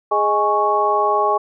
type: harmonic tone with a mistuned harmonic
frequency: 207.7 Hz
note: G#3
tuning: in tune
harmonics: 2 / 3 / 4 / 5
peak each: -21 / -22 / -19 / -18 dBFS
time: 0.11-1.38 s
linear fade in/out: 10 ms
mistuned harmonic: 5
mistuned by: +110 cents
effects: none